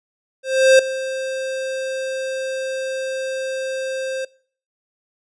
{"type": "tone with ADSR envelope", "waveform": "square", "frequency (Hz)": 527, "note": "C5", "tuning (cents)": 12, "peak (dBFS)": -8, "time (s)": [0.43, 4.25], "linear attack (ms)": 360, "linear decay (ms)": 4, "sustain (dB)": -16, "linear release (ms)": 6, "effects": ["noise-tail reverb RT60 0.5 s tail -23 dB re dry", "resampled to 22050 Hz"]}